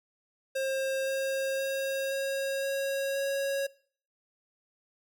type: tone with pitch steps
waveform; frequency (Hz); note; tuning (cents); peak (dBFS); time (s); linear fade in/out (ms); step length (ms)
square; 534 / 537.4 / 540.8 / 544.3 / 547.7 / 551.2; C5 / C5 / C#5 / C#5 / C#5 / C#5; +35 / +46 / -43 / -32 / -21 / -10; -29; 0.55-3.67; 10; 520
effects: noise-tail reverb RT60 0.5 s tail -21 dB re dry